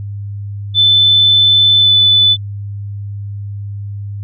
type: tone with pitch glide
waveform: sine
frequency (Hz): 3518 to 3494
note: A7 to A7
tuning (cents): -1 to -13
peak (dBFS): -6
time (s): 0.74-2.37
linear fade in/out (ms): 50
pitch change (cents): -12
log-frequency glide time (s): 1.8-1.92
effects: added 101 Hz sine -21 dBFS peak until 4.23 s